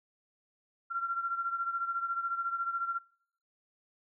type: beating tone pair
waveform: sine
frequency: 1368 / 1382 Hz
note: F6 / F6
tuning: -36 / -19 cents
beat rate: 14 Hz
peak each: -32 / -37 dBFS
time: 0.9-2.99 s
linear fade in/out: 20 ms
effects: noise-tail reverb RT60 0.6 s tail -25 dB re dry